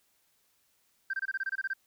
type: tone bursts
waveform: sine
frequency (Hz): 1568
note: G6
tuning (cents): 0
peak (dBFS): -28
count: 11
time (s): 1.1-1.735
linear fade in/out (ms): 5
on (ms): 35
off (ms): 25
effects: tanh soft clip ceiling -25 dBFS + white hiss -71 dBFS RMS until 1.86 s